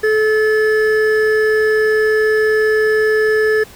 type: tone pair together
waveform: triangle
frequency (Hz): 432.5 / 1730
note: A4 / A6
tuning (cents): -30 / -30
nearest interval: 2 octaves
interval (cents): 2400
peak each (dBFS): -10 / -16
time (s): 0.03-3.64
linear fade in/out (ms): 10
effects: pink hiss -40 dBFS RMS until 3.75 s